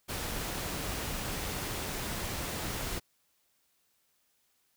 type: noise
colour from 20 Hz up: pink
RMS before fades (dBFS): -36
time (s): 0.08-3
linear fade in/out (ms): 20
effects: white hiss -73 dBFS RMS until 4.76 s